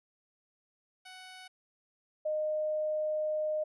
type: tone pair in turn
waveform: 10% pulse / sine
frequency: 744 / 614.7 Hz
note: F#5 / D#5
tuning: +9 / -21 cents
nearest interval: minor third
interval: 330 cents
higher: first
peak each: -39 / -29 dBFS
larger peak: second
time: 1.05-1.48 / 2.25-3.64 s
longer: second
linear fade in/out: 10 ms
effects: resampled to 24000 Hz